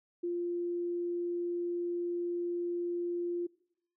sine tone, 348.1 Hz, F4, 6 cents flat, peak -31 dBFS, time 0.23-3.47 s, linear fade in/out 10 ms, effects noise-tail reverb RT60 0.8 s tail -24 dB re dry

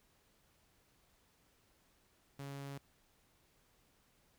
sawtooth tone, 139.4 Hz, C#3, 10 cents sharp, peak -40 dBFS, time 2.39-2.78 s, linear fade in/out 5 ms, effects pink hiss -72 dBFS RMS until 4.38 s

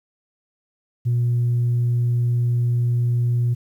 sine tone, 120.4 Hz, B2, 44 cents flat, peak -15 dBFS, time 1.05-3.55 s, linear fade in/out 20 ms, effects tanh soft clip ceiling -14 dBFS + 9-bit

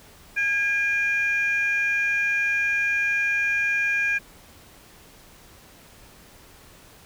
sine tone pair together, 1632.6 / 2411 Hz, G#6 / D7, -30 / +45 cents, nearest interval perfect fifth, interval 675 cents, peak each -22 dBFS, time 0.36-4.19 s, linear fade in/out 20 ms, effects tanh soft clip ceiling -15 dBFS + pink hiss -50 dBFS RMS until 7.05 s

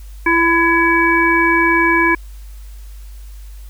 harmonic tone with a mistuned harmonic, 334.7 Hz, E4, 26 cents sharp, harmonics 1 / 3 / 5 / 7, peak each -16 / -16 / -16 / -16 dBFS, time 0.26-2.15 s, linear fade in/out 5 ms, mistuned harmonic 7, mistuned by -46 cents, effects added 50 Hz sine -31 dBFS peak until 3.69 s + white hiss -49 dBFS RMS until 3.69 s

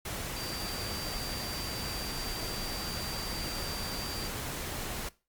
sine tone in noise, 4699 Hz, D8, in tune, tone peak -40 dBFS, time 0.36-4.28 s, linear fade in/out 5 ms, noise pink, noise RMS -37 dBFS, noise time 0.05-5.09 s, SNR -6 dB, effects noise-tail reverb RT60 0.3 s tail -20 dB re dry + Opus 48 kbps

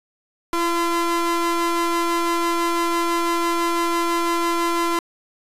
35% pulse ring-modulated tone, 341.5 Hz, F4, 39 cents flat, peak -14 dBFS, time 0.53-4.99 s, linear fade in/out 2 ms, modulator 680 Hz, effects resampled to 32000 Hz

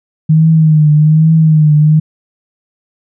sine tone with vibrato, 155.56 Hz, D#3, in tune, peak -4 dBFS, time 0.29-2 s, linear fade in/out 10 ms, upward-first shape triangle, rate 1.2 Hz, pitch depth 69 cents each way, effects none

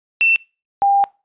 sine tone pair in turn, 2686 / 798.6 Hz, E7 / G5, +32 / +32 cents, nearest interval octave + major sixth, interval 2100 cents, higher first, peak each -11 dBFS, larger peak neither, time 0.21-0.36 / 0.82-1.04 s, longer second, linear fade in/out 0 ms, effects noise-tail reverb RT60 0.3 s tail -24 dB re dry + resampled to 8000 Hz

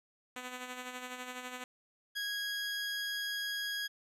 5% pulse tone with tremolo, 251 Hz, B3, 28 cents sharp, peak -28 dBFS, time 0.36-1.64 s, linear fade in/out 2 ms, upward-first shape sine, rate 12 Hz, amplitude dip 50%
20% pulse tone, 1651 Hz, G#6, 11 cents flat, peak -30 dBFS, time 2.15-3.88 s, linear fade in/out 20 ms
effects low-pass 12000 Hz 12 dB/octave

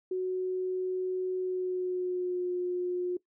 sine tone with pitch glide, 370 to 358.6 Hz, F#4 to F4, 0 to +46 cents, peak -28 dBFS, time 0.11-3.17 s, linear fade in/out 5 ms, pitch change -54 cents, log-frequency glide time 1.38-2.52 s, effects noise-tail reverb RT60 0.1 s tail -19 dB re dry

